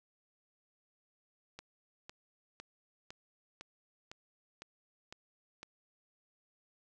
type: click train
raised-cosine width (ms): 0.2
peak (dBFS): -29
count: 9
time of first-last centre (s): 1.59-5.63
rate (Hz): 1.98
effects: none